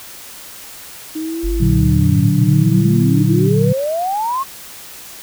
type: tone with vibrato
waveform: sine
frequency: 311.1 Hz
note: D#4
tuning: in tune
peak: -20 dBFS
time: 1.15-3.48 s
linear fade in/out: 10 ms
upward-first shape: triangle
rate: 0.7 Hz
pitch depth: 170 cents each way
type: exponential sweep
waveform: sine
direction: up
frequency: 43.98 to 1108.7 Hz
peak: -16 dBFS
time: 1.43-4.44 s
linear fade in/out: 20 ms
type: chord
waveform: sine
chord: Bb augmented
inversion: none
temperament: equal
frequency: 116.54 / 146.83 / 185 Hz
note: Bb2 / D3 / F#3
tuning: 0 / 0 / 0 cents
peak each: -16 / -15 / -16 dBFS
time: 1.6-3.73 s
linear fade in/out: 10 ms
effects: white hiss -35 dBFS RMS until 5.22 s